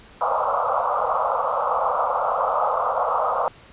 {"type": "band-pass noise", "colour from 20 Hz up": "white", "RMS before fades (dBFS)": -22, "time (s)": [0.21, 3.48], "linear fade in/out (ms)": 0, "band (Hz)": [490, 1300], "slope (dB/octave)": 96, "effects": ["pink hiss -48 dBFS RMS until 3.72 s", "resampled to 8000 Hz"]}